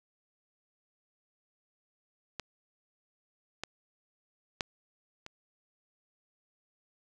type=clicks; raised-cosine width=0.2 ms; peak=-19 / -18 / -13 / -26 dBFS; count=4; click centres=2.397 / 3.636 / 4.608 / 5.264 s; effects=none